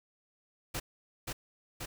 pink noise with echo, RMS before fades -36 dBFS, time 0.74-0.8 s, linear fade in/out 10 ms, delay 530 ms, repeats 2, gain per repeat -2 dB, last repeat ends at 1.86 s, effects none

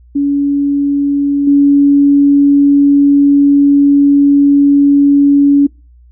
sine tone with level steps, 283.3 Hz, C#4, 38 cents sharp, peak -9 / -4 dBFS, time 0.15-5.67 s, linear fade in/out 10 ms, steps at 1.47 s, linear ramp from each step 5 ms, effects noise-tail reverb RT60 0.3 s tail -26 dB re dry + added 60 Hz sine -39 dBFS peak until 6.11 s

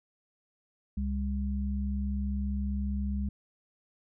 sine tone pair together, 67.46 / 202.3 Hz, C#2 / G#3, -46 / -45 cents, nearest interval octave + perfect fifth, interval 1901 cents, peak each -30 / -33 dBFS, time 0.97-3.29 s, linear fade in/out 5 ms, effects none

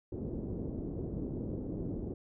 white low-pass noise, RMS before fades -38 dBFS, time 0.12-2.14 s, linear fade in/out 5 ms, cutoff 370 Hz, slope 24 dB/octave, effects none

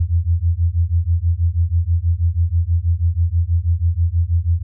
sine beating tone pair, 82 / 88.2 Hz, E2 / F2, -9 / +18 cents, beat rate 6.2 Hz, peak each -17 dBFS, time 0-4.63 s, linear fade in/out 10 ms, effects none

